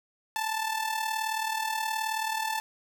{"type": "tone with amplitude modulation", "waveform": "sawtooth", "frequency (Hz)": 880, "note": "A5", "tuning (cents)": 0, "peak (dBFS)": -22, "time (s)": [0.36, 2.6], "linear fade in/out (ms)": 0, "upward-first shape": "sine", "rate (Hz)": 38.8, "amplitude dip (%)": 60, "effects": []}